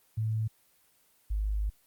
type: tone pair in turn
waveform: sine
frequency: 110 / 51.73 Hz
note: A2 / G#1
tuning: 0 / -6 cents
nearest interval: octave + minor second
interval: 1306 cents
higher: first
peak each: -27 dBFS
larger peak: neither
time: 0.17-0.48 / 1.3-1.7 s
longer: second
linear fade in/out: 10 ms
effects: white hiss -66 dBFS RMS until 1.86 s + Opus 24 kbps